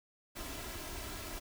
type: noise with comb filter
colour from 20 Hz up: pink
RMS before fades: -43 dBFS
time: 0.35-1.4 s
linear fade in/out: 20 ms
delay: 3 ms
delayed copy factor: +0.55
effects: none